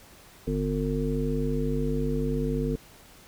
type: harmonic tone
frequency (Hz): 50.2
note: G1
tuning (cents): +42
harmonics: 1 / 3 / 5 / 7 / 9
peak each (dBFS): -30 / -30 / -30 / -37 / -31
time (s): 0.47-2.76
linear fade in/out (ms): 5
effects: pink hiss -52 dBFS RMS until 3.27 s